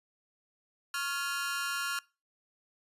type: tone with amplitude modulation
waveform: sawtooth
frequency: 1396.9 Hz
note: F6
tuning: in tune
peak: -24 dBFS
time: 0.94-1.99 s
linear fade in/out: 2 ms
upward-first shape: sine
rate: 300 Hz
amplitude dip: 100%
effects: noise-tail reverb RT60 0.3 s tail -23 dB re dry + resampled to 32000 Hz